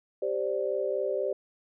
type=chord; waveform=sine; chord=G suspended fourth; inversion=none; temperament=equal; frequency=392 / 523.3 / 587.3 Hz; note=G4 / C5 / D5; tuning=0 / 0 / 0 cents; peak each=-31 dBFS; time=0.22-1.33 s; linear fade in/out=5 ms; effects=none